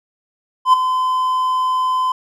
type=tone with ADSR envelope; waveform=triangle; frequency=1023 Hz; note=C6; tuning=39 cents flat; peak=-3 dBFS; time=0.65-2.12 s; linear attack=82 ms; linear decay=11 ms; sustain=-10 dB; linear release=3 ms; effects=none